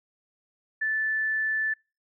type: tone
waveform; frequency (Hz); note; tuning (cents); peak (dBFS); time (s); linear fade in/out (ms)
sine; 1753; A6; -7; -24; 0.81-1.74; 10
effects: noise-tail reverb RT60 0.3 s tail -26 dB re dry

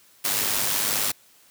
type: noise with amplitude modulation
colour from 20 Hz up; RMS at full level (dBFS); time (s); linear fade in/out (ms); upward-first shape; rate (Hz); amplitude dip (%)
white; -22; 0.24-1.12; 10; sine; 102; 50
effects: white hiss -56 dBFS RMS until 1.5 s + high-pass 80 Hz 12 dB/octave

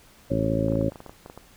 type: harmonic tone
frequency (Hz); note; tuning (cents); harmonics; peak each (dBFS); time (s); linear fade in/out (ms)
55; A1; 0; 1 / 2 / 3 / 4 / 5 / 6 / 7 / 8 / 9 / 10; -34 / -28 / -29 / -31 / -28 / -32 / -36 / -39 / -39 / -27; 0.3-0.9; 10
type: clicks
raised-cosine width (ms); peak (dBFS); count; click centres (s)
1; -26; 12; 0.684 / 0.723 / 0.756 / 0.813 / 0.921 / 0.958 / 1.004 / 1.063 / 1.095 / 1.261 / 1.299 / 1.376
effects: pink hiss -54 dBFS RMS until 1.56 s

